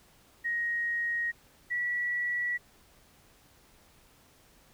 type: tone pair in turn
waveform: sine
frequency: 1880 / 1941.8 Hz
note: A#6 / B6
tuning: +14 / -30 cents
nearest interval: minor second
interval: 56 cents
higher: second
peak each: -28 dBFS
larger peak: neither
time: 0.44-1.32 / 1.7-2.58 s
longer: neither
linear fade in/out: 20 ms
effects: pink hiss -61 dBFS RMS until 4.73 s